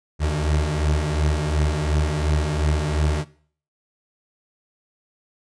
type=beating tone pair; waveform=30% pulse; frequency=73.7 / 76.5 Hz; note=D2 / D#2; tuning=+7 / -29 cents; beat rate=2.8 Hz; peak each=-21 / -18 dBFS; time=0.19-3.25 s; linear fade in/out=50 ms; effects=noise-tail reverb RT60 0.5 s tail -20 dB re dry + resampled to 22050 Hz